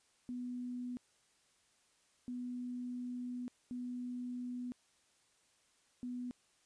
sine tone bursts at uneven times, 246.9 Hz, B3, in tune, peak -39 dBFS, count 4, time 0.29-0.97 / 2.28-3.48 / 3.71-4.72 / 6.03-6.31 s, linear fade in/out 0 ms, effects white hiss -72 dBFS RMS until 6.65 s + resampled to 22050 Hz

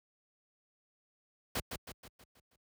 pink noise with echo, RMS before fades -34 dBFS, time 1.55-1.6 s, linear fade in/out 5 ms, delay 160 ms, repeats 6, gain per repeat -6 dB, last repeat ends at 2.56 s, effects high-pass 60 Hz 12 dB/octave

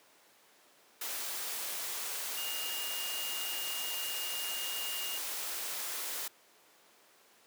sine tone in noise, 2840 Hz, F7, 28 cents sharp, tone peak -39 dBFS, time 2.37-5.18 s, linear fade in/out 5 ms, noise white, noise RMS -38 dBFS, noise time 1.01-6.28 s, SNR -4 dB, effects pink hiss -62 dBFS RMS until 7.46 s + high-pass 400 Hz 12 dB/octave

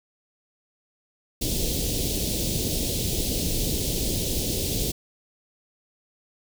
pink band-stop noise, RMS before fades -26 dBFS, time 1.41-4.92 s, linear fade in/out 10 ms, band 510 to 3300 Hz, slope 24 dB/octave, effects none

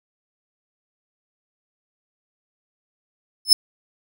40% pulse tone with exponential growth, 5230 Hz, E8, 15 cents flat, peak -3 dBFS, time 3.45-3.53 s, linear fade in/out 2 ms, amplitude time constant 16 ms, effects none

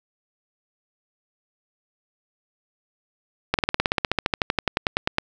slowing click train, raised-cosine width 0.3 ms, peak -3 dBFS, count 23, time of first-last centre 3.54-5.184 s, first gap 48 ms, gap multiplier 1.04, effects none

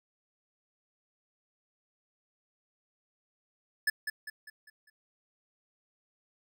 square tone with echo, 1729 Hz, A6, 31 cents flat, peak -25 dBFS, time 3.87-3.9 s, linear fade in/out 5 ms, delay 200 ms, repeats 5, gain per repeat -7 dB, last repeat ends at 4.9 s, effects none

